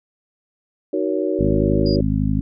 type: chord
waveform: sine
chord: D# minor seventh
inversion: none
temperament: just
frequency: 311.1 / 373.4 / 466.7 / 560 Hz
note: D#4 / F#4 / A#4 / C#5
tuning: 0 / +16 / +2 / +18 cents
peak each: -23 / -22 / -26 / -25 dBFS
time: 0.93-2.01 s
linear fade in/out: 5 ms
type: harmonic tone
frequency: 51.91 Hz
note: G#1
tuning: in tune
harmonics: 1 / 2 / 3 / 4 / 5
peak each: -23 / -23 / -23 / -23 / -23 dBFS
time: 1.39-2.41 s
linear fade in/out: 5 ms
type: tone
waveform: sine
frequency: 4851 Hz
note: D#8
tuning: 45 cents flat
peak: -28 dBFS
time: 1.86-1.96 s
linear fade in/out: 2 ms
effects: none